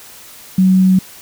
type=tone; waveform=sine; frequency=187.3 Hz; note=F#3; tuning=21 cents sharp; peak=-7 dBFS; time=0.58-0.99 s; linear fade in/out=5 ms; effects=white hiss -38 dBFS RMS until 1.21 s